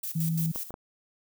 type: noise with tremolo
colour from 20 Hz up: violet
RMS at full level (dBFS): -34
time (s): 0.03-0.71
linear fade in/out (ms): 5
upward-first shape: square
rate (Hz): 5.8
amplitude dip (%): 70
type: tone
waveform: sine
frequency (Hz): 163.1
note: E3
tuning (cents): -18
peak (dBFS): -25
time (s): 0.15-0.52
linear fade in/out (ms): 10
type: clicks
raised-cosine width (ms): 1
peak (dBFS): -24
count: 3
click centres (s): 0.559 / 0.706 / 0.741
effects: none